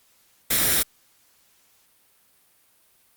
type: noise with comb filter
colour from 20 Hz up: white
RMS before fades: -20 dBFS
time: 0.5-0.83 s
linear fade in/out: 10 ms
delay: 0.54 ms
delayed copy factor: +0.5
effects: white hiss -61 dBFS RMS until 3.16 s + Opus 48 kbps